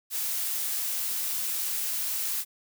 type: noise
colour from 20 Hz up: blue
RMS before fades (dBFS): -30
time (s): 0.1-2.45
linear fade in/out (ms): 50
effects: none